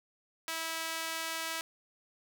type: tone with high-pass filter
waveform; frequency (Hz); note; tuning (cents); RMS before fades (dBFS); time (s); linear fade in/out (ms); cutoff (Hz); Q
sawtooth; 325.6; E4; -21; -37; 0.48-1.61; 0; 1300; 0.63
effects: none